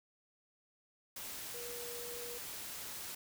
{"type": "tone in noise", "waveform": "sine", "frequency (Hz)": 480, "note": "B4", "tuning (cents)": -49, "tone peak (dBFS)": -46, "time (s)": [1.54, 2.38], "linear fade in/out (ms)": 5, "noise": "white", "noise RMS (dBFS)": -45, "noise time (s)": [1.16, 3.15], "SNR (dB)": -4, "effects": []}